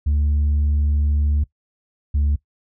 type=tone pair in turn; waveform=sine; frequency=73.42 / 72.45 Hz; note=D2 / D2; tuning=0 / -23 cents; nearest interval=unison; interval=23 cents; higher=first; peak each=-13 dBFS; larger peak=neither; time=0.06-1.44 / 2.14-2.36 s; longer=first; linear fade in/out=10 ms; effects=noise-tail reverb RT60 0.1 s tail -20 dB re dry + tanh soft clip ceiling -14 dBFS